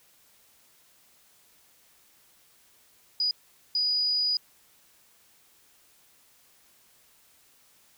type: tone bursts at uneven times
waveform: sine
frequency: 4925 Hz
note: D#8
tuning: 19 cents flat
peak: -23 dBFS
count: 2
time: 3.2-3.31 / 3.75-4.37 s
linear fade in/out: 2 ms
effects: white hiss -61 dBFS RMS until 7.97 s